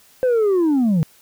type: linear sweep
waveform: sine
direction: down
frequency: 521 to 148.7 Hz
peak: -11 dBFS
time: 0.23-1.03 s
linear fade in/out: 0 ms
effects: tanh soft clip ceiling -13 dBFS + white hiss -52 dBFS RMS until 1.21 s